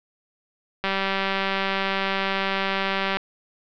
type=click train; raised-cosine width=0.3 ms; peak=-8 dBFS; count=453; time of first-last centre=0.84-3.17 s; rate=194 Hz; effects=low-pass 4000 Hz 12 dB/octave